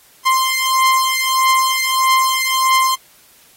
sawtooth beating tone pair, 1046.5 / 1048.1 Hz, C6 / C6, 0 / +3 cents, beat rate 1.6 Hz, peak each -12 dBFS, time 0.25-2.96 s, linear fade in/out 20 ms, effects white hiss -49 dBFS RMS until 3.56 s + AAC 48 kbps

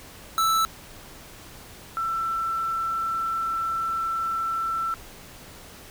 square / sine tone pair in turn, 1318 / 1337.2 Hz, E6 / E6, -1 / +24 cents, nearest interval unison, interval 25 cents, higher second, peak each -20 / -24 dBFS, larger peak first, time 0.38-0.65 / 1.97-4.94 s, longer second, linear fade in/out 0 ms, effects pink hiss -45 dBFS RMS until 5.9 s

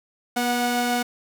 sawtooth tone pair together, 242.1 / 733.3 Hz, B3 / F#5, -34 / -16 cents, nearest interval octave + perfect fifth, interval 1918 cents, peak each -20 dBFS, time 0.36-1.03 s, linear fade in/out 10 ms, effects none

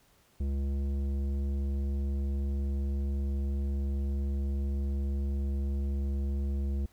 triangle tone with tanh clipping, 69.3 Hz, C#2, in tune, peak -30 dBFS, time 0.4-6.86 s, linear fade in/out 5 ms, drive 16 dB, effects pink hiss -65 dBFS RMS until 6.92 s

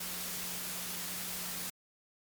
sine tone in noise, 180 Hz, F#3, 47 cents flat, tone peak -50 dBFS, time 0-1.7 s, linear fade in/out 5 ms, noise white, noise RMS -39 dBFS, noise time 0-1.7 s, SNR -14 dB, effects MP3 96 kbps

